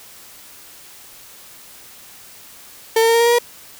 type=tone with pitch steps; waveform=35% pulse; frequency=450 / 454.7 / 459.5 / 464.3 / 469.1 / 474 / 479 Hz; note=A4 / A#4 / A#4 / A#4 / A#4 / A#4 / A#4; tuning=+39 / -43 / -25 / -7 / +11 / +29 / +47 cents; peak=-10 dBFS; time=2.96-3.387 s; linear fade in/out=5 ms; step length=61 ms; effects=white hiss -42 dBFS RMS until 3.79 s